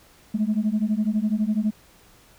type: beating tone pair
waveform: sine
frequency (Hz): 207.7 / 219.7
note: G#3 / A3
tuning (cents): 0 / -2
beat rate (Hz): 12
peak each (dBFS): -22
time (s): 0.34-1.71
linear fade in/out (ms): 10
effects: tanh soft clip ceiling -15 dBFS + pink hiss -54 dBFS RMS until 2.38 s